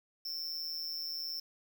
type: tone with amplitude modulation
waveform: square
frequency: 5350 Hz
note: E8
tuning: 25 cents sharp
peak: -33 dBFS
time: 0.25-1.4 s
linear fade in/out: 5 ms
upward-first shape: sine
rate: 161 Hz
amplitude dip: 95%
effects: 10-bit